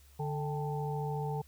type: harmonic tone with a mistuned harmonic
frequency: 146.83 Hz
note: D3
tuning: in tune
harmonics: 1 / 3 / 5 / 6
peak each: -34 / -39 / -41 / -42 dBFS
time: 0.19-1.42 s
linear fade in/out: 10 ms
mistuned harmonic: 5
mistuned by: +120 cents
effects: added 70 Hz sine -57 dBFS peak until 1.47 s + white hiss -64 dBFS RMS until 1.47 s